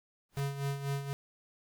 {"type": "noise with exponential growth", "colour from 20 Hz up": "pink", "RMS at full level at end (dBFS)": -43, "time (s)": [0.29, 0.4], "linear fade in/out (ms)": 2, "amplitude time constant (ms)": 23}
{"type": "tone with tremolo", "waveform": "square", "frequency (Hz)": 139.6, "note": "C#3", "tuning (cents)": 13, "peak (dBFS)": -31, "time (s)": [0.37, 1.13], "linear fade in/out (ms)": 0, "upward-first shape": "sine", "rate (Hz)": 4.1, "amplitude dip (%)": 65}
{"effects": []}